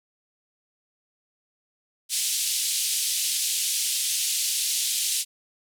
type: band-pass noise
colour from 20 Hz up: white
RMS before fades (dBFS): -26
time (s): 2.09-5.25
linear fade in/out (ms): 50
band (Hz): 2900 to 11000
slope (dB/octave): 24
effects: none